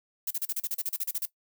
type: noise bursts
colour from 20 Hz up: violet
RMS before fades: -30 dBFS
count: 14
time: 0.27-1.256 s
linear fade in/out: 5 ms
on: 37 ms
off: 36 ms
effects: noise-tail reverb RT60 0.1 s tail -17 dB re dry